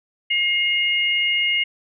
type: tone pair together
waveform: sine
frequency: 2137 / 2853 Hz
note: C7 / F7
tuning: +36 / +36 cents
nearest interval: perfect fourth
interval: 500 cents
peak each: -20 dBFS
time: 0.3-1.64 s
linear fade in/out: 10 ms
effects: none